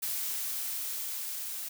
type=noise with level ramp; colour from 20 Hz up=blue; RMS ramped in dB=-33 to -38 dBFS; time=0.02-1.69 s; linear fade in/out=10 ms; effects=none